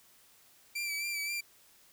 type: tone with vibrato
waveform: sawtooth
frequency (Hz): 2333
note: D7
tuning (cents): -12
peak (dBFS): -30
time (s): 0.75-1.41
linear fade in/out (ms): 10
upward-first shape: sine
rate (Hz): 3.8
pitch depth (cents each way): 37
effects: white hiss -62 dBFS RMS until 1.92 s